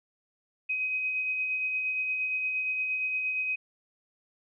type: tone with tremolo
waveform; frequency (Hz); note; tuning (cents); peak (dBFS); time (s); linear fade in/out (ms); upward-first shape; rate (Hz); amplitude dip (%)
sine; 2521; D#7; +22; -26; 0.69-3.56; 10; sine; 8.6; 30
effects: none